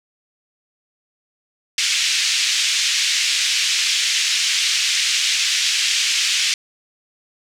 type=band-pass noise; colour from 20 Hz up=pink; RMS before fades=-19 dBFS; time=1.78-6.54 s; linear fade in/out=2 ms; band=2300 to 7000 Hz; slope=24 dB/octave; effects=none